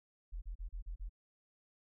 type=tone bursts; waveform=sine; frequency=41.91 Hz; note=E1; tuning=29 cents sharp; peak=-39 dBFS; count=6; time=0.32-1.095 s; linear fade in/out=20 ms; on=100 ms; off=35 ms; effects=none